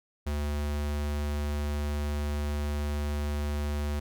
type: tone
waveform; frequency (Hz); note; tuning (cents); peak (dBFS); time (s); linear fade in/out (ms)
square; 73.42; D2; 0; -29; 0.26-4; 10
effects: none

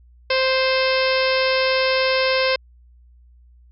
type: harmonic tone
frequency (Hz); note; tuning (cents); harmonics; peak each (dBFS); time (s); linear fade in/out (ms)
523.3; C5; 0; 1 / 2 / 3 / 4 / 5 / 6 / 7 / 8 / 9 / 10; -19 / -26 / -27 / -26 / -26 / -31 / -32 / -30 / -31 / -29; 0.3-2.56; 5
effects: added 60 Hz sine -47 dBFS peak until 3.71 s

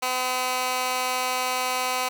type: tone with high-pass filter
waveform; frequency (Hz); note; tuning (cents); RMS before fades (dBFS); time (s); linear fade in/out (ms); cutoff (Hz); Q
15% pulse; 254.1; B3; +49; -26; 0.02-2.09; 10; 930; 0.74
effects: none

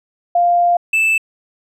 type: tone pair in turn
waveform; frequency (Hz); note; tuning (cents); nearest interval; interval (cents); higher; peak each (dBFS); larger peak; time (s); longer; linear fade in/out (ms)
sine / triangle; 698.5 / 2637; F5 / E7; 0 / 0; octave + major seventh; 2300; second; -10; neither; 0.35-0.77 / 0.93-1.18; first; 5
effects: resampled to 32000 Hz

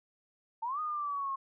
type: exponential two-way sweep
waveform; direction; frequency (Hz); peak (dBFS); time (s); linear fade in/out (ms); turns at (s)
sine; up then down; 880 to 1244.5 to 1073; -32; 0.62-1.36; 10; 0.8
effects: none

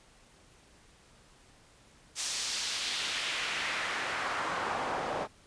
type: noise with band-pass filter sweep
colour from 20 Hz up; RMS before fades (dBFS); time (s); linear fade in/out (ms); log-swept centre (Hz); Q
pink; -34; 2.15-5.28; 50; 6300 to 660; 1.3
effects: pink hiss -60 dBFS RMS until 5.46 s + resampled to 22050 Hz

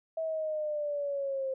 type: linear sweep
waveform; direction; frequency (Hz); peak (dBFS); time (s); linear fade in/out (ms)
sine; down; 650 to 526; -30; 0.17-1.54; 5
effects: none

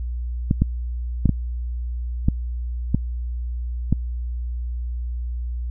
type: clicks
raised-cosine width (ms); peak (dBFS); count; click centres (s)
5; -4; 7; 0.511 / 0.62 / 1.257 / 1.293 / 2.285 / 2.946 / 3.926
effects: added 60 Hz sine -24 dBFS peak until 5.7 s

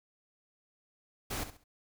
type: noise with echo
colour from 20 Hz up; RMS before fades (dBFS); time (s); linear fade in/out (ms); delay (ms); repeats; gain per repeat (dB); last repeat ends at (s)
pink; -36; 1.3-1.44; 10; 67; 3; -11; 1.641
effects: none

